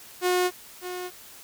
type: tone with echo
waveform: sawtooth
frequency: 361.5 Hz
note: F#4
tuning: 40 cents flat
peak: -17 dBFS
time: 0.21-0.51 s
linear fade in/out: 50 ms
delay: 600 ms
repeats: 1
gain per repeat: -11 dB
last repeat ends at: 1.11 s
effects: white hiss -47 dBFS RMS until 1.43 s